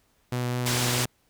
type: tone with vibrato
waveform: sawtooth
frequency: 123.2 Hz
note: B2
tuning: 4 cents flat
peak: -22 dBFS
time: 0.32-1.06 s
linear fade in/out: 5 ms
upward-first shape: sine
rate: 4.7 Hz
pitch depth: 11 cents each way
type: low-pass noise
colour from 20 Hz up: white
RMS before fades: -28 dBFS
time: 0.66-1.05 s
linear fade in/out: 2 ms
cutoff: 7500 Hz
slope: 12 dB/octave
effects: pink hiss -67 dBFS RMS until 1.29 s